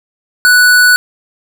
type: tone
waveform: square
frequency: 1480 Hz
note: F#6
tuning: in tune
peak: -5 dBFS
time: 0.45-0.96 s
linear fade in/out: 0 ms
effects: none